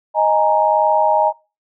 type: chord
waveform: sine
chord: D# suspended fourth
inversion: none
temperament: equal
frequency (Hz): 622.3 / 830.6 / 932.3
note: D#5 / G#5 / A#5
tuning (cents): 0 / 0 / 0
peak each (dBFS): -16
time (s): 0.14-1.33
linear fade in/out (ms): 50
effects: noise-tail reverb RT60 0.3 s tail -23 dB re dry